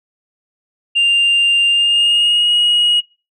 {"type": "tone with pitch glide", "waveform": "sine", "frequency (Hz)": [2794, 2891], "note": ["F7", "F#7"], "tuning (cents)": [0, -41], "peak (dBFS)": -8, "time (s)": [0.95, 3.01], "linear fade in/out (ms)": 20, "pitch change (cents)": 59, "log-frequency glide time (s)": [1.68, 2.53], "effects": ["noise-tail reverb RT60 0.3 s tail -22 dB re dry", "tanh soft clip ceiling -8 dBFS"]}